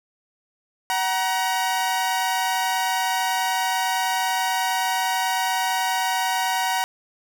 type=tone pair together; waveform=sawtooth; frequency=752 / 947.3 Hz; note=F#5 / A#5; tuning=+28 / +28 cents; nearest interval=major third; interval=400 cents; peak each=-20 dBFS; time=0.9-6.84 s; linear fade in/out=0 ms; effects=none